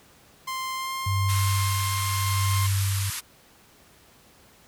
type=tone with pitch glide; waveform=sawtooth; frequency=1046.5 to 1058 Hz; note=C6 to C6; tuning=0 to +19 cents; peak=-25 dBFS; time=0.47-2.67 s; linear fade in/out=10 ms; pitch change=+19 cents; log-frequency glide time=0.75-0.93 s
type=tone with tremolo; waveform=sine; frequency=98 Hz; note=G2; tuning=in tune; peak=-20 dBFS; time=1.06-3.1 s; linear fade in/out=5 ms; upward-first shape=sine; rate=0.8 Hz; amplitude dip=50%
type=band-pass noise; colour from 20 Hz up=white; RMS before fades=-33 dBFS; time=1.28-3.21 s; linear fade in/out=20 ms; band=920 to 13000 Hz; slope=96 dB/octave
effects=pink hiss -55 dBFS RMS until 4.67 s + high-pass 60 Hz 12 dB/octave